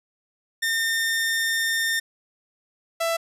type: tone pair in turn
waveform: sawtooth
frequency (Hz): 1815 / 665.1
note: A#6 / E5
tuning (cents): -47 / +15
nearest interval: octave + perfect fourth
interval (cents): 1738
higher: first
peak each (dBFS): -18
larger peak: neither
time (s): 0.62-2 / 3-3.17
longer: first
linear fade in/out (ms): 10
effects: resampled to 32000 Hz